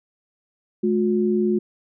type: tone pair together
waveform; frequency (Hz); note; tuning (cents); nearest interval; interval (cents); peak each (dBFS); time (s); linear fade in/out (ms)
sine; 213.8 / 359.8; A3 / F#4; -49 / -48; major sixth; 901; -20; 0.83-1.59; 10
effects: none